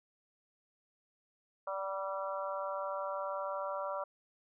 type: harmonic tone with a mistuned harmonic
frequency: 194.3 Hz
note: G3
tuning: 15 cents flat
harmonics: 3 / 4 / 5 / 6 / 7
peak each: -38 / -46 / -42 / -42 / -44 dBFS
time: 1.67-4.04 s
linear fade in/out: 5 ms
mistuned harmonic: 4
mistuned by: -29 cents
effects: none